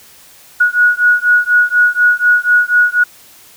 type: beating tone pair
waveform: sine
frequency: 1455 / 1459.1 Hz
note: F#6 / F#6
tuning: -29 / -25 cents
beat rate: 4.1 Hz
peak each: -11 dBFS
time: 0.6-3.04 s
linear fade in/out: 10 ms
effects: white hiss -42 dBFS RMS until 3.56 s